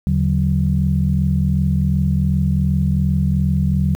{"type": "tone cluster", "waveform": "sine", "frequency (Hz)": [79.2, 144.4, 187.1], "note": ["D#2", "D3", "F#3"], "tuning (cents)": [31, -29, 20], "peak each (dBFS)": -18, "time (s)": [0.07, 3.95], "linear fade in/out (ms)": 0, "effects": ["tanh soft clip ceiling -4 dBFS", "8-bit"]}